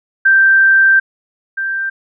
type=tone pair in turn; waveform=sine; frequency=1568 / 1574.1 Hz; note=G6 / G6; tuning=0 / +7 cents; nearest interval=unison; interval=7 cents; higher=second; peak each=-6 / -16 dBFS; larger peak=first; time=0.25-1 / 1.57-1.9 s; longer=first; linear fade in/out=10 ms; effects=none